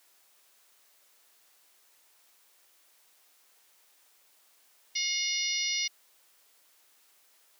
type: harmonic tone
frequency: 718 Hz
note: F5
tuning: 48 cents sharp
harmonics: 3 / 4 / 5 / 6 / 7 / 8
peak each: -34 / -37 / -37 / -38 / -34 / -33 dBFS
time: 4.95-5.88 s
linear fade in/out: 10 ms
effects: white hiss -64 dBFS RMS until 7.59 s + high-pass 400 Hz 12 dB/octave